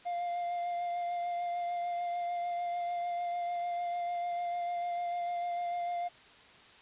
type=tone with vibrato; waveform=triangle; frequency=700 Hz; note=F5; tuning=4 cents sharp; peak=-30 dBFS; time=0.05-6.09 s; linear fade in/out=20 ms; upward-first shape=sine; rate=6.7 Hz; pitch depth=15 cents each way; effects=white hiss -56 dBFS RMS until 6.81 s + resampled to 8000 Hz